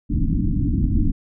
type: low-pass noise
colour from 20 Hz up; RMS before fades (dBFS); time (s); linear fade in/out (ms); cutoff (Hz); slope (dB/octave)
pink; -19; 0.09-1.12; 20; 310; 96
effects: none